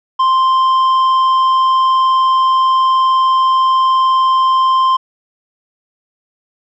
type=tone with tanh clipping; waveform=triangle; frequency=1046.5 Hz; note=C6; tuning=in tune; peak=-10 dBFS; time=0.19-4.97 s; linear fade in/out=10 ms; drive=10 dB; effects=none